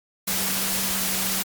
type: tone in noise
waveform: sine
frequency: 192.1 Hz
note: G3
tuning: 35 cents flat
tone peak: -34 dBFS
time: 0.27-1.43 s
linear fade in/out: 10 ms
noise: white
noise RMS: -25 dBFS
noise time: 0.27-1.43 s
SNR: -12 dB
effects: Opus 48 kbps